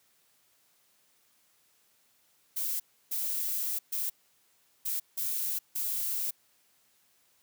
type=noise bursts at uneven times; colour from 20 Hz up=violet; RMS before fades=-32 dBFS; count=6; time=2.56-2.8 / 3.11-3.79 / 3.92-4.1 / 4.85-5 / 5.17-5.59 / 5.75-6.31 s; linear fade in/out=10 ms; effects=white hiss -68 dBFS RMS until 7.42 s + high-pass 80 Hz 12 dB/octave